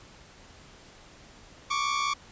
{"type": "tone pair together", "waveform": "sawtooth", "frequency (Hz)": [1108.7, 1173.7], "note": ["C#6", "D6"], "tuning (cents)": [0, -1], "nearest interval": "minor second", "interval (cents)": 99, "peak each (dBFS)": -25, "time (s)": [1.7, 2.14], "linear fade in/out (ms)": 10, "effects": ["pink hiss -52 dBFS RMS until 2.31 s", "resampled to 16000 Hz"]}